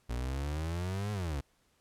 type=exponential two-way sweep; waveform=35% pulse; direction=up then down; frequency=58.1 to 106.2 to 66 Hz; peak=-31 dBFS; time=0.09-1.41 s; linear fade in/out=10 ms; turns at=1.12 s; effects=pink hiss -71 dBFS RMS until 1.8 s + low-pass 12000 Hz 12 dB/octave